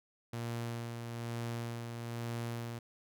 sawtooth tone with tremolo, 117.4 Hz, A#2, 13 cents sharp, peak -32 dBFS, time 0.33-2.79 s, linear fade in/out 5 ms, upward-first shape sine, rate 1.1 Hz, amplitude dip 40%, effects none

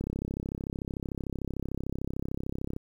click train, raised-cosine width 3 ms, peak -20 dBFS, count 93, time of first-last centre 0.01-2.764 s, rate 33.4 Hz, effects 9-bit

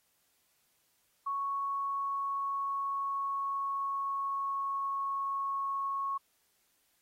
sine tone with pitch glide, 1108.7 to 1100.4 Hz, C#6 to C#6, 0 to -13 cents, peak -31 dBFS, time 1.26-6.18 s, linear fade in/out 10 ms, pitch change -13 cents, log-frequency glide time 1.64-5.2 s, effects white hiss -73 dBFS RMS until 7.01 s + AAC 48 kbps

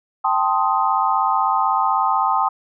sine chord, A half-diminished seventh, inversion third, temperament equal with one note detuned, 784 / 880 / 1046.5 / 1251 Hz, G5 / A5 / C6 / Eb6, 0 / 0 / 0 / +9 cents, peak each -21 dBFS, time 0.24-2.49 s, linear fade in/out 10 ms, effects none

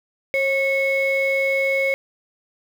sine tone pair together, 541 / 2195 Hz, C#5 / C#7, -42 / -18 cents, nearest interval 2 octaves, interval 2424 cents, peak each -19 dBFS, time 0.34-1.94 s, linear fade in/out 0 ms, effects tanh soft clip ceiling -12 dBFS + 7-bit

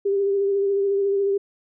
sine tone with vibrato, 397.1 Hz, G4, 22 cents sharp, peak -18 dBFS, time 0.05-1.38 s, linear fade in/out 10 ms, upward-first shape sine, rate 14 Hz, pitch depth 25 cents each way, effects none

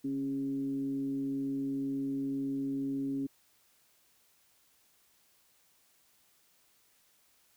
sine tone with frequency modulation, 274 Hz, C#4, 20 cents flat, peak -31 dBFS, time 0.04-3.27 s, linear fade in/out 10 ms, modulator 134 Hz, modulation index 0.36, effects white hiss -68 dBFS RMS until 7.56 s

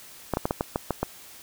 clicks, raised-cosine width 1 ms, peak -10 dBFS, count 8, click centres 0.337 / 0.371 / 0.455 / 0.509 / 0.609 / 0.759 / 0.907 / 1.03 s, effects white hiss -47 dBFS RMS until 1.42 s

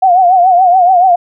sine tone with vibrato, 729 Hz, F#5, 26 cents flat, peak -4 dBFS, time 0.02-1.16 s, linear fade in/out 10 ms, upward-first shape triangle, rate 7 Hz, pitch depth 110 cents each way, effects none

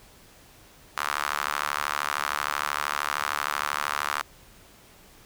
sawtooth tone with high-pass filter, 73 Hz, D2, 10 cents flat, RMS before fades -29 dBFS, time 0.97-4.22 s, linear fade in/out 5 ms, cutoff 1200 Hz, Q 2.8, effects pink hiss -53 dBFS RMS until 5.25 s

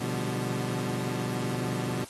25% pulse chord, G dominant seventh, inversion first, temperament equal, 123.47 / 146.83 / 174.61 / 196 Hz, B2 / D3 / F3 / G3, 0 / 0 / 0 / 0 cents, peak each -29 / -33 / -33 / -33 dBFS, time 0-2.05 s, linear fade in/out 10 ms, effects white hiss -48 dBFS RMS until 2.09 s + AAC 32 kbps

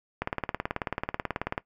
click train, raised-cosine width 0.5 ms, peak -13 dBFS, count 26, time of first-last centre 0.22-1.579 s, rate 18.4 Hz, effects noise-tail reverb RT60 0.1 s tail -19 dB re dry

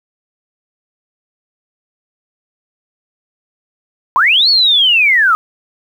sine linear two-way sweep, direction up then down, 922 to 4473 to 1224 Hz, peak -7 dBFS, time 4.16-5.35 s, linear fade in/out 0 ms, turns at 4.49 s, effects 7-bit

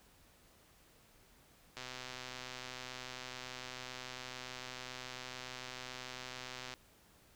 click train, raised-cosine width 0.2 ms, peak -27 dBFS, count 632, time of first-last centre 1.77-6.739 s, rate 127 Hz, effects pink hiss -65 dBFS RMS until 7.35 s

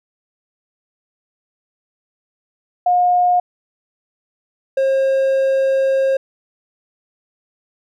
sine / triangle tone pair in turn, 716 / 536.4 Hz, F5 / C5, +43 / +43 cents, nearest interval perfect fourth, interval 500 cents, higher first, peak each -11 dBFS, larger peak neither, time 2.86-3.4 / 4.77-6.17 s, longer second, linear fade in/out 5 ms, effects none

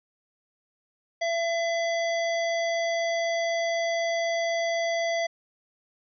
harmonic tone with a mistuned harmonic, 672 Hz, E5, 33 cents sharp, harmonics 1 / 3 / 5 / 7 / 9, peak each -25 / -31 / -39 / -41 / -42 dBFS, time 1.21-5.27 s, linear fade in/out 10 ms, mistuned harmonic 9, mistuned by -29 cents, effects none

